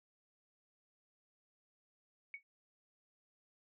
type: tone with exponential decay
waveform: sine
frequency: 2234 Hz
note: C#7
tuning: 13 cents sharp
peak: -39 dBFS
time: 2.34-2.43 s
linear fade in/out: 1 ms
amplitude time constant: 18 ms
effects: none